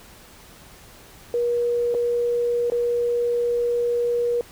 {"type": "tone with dropouts", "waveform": "sine", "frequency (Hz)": 478.3, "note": "A#4", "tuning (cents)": 44, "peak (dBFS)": -19, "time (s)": [1.34, 4.41], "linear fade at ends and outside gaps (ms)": 1, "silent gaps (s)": [[1.942, 1.948], [2.7, 2.72]], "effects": ["pink hiss -47 dBFS RMS until 4.51 s"]}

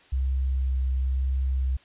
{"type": "tone with vibrato", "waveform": "sine", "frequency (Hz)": 65.41, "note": "C2", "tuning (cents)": 0, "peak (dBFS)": -22, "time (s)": [0.12, 1.77], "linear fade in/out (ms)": 10, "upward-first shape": "sine", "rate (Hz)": 1, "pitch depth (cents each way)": 13, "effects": ["white hiss -56 dBFS RMS until 1.84 s", "resampled to 8000 Hz"]}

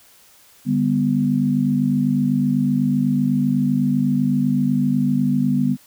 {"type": "chord", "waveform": "sine", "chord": "G major", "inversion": "second", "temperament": "equal with one note detuned", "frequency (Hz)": [146.83, 198.96, 246.9], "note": ["D3", "G3", "B3"], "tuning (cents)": [0, 26, 0], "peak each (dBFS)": [-22, -21, -18], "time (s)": [0.65, 5.77], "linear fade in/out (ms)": 50, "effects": ["white hiss -51 dBFS RMS until 5.86 s"]}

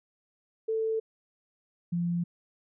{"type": "tone pair in turn", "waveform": "sine", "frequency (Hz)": [443.6, 172.72], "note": ["A4", "F3"], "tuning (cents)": [14, -19], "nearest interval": "octave + major third", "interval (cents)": 1633, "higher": "first", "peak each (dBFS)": -26, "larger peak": "neither", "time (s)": [[0.68, 1], [1.92, 2.24]], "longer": "neither", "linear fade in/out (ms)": 10, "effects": []}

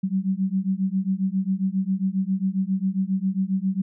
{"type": "beating tone pair", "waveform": "sine", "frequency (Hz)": [187.2, 194.6], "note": ["F#3", "G3"], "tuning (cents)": [20, -12], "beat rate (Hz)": 7.4, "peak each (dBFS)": [-24, -24], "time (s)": [0.03, 3.82], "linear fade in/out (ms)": 10, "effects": []}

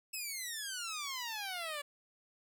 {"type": "exponential sweep", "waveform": "10% pulse", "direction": "down", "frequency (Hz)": [2637, 566], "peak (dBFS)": -30, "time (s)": [0.13, 1.82], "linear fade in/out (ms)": 10, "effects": []}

